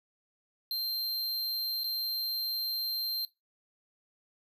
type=tone with dropouts; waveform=square; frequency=4158 Hz; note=C8; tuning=12 cents flat; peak=-31 dBFS; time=0.71-3.25 s; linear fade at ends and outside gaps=1 ms; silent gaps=1.835-1.842 s; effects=noise-tail reverb RT60 0.2 s tail -18 dB re dry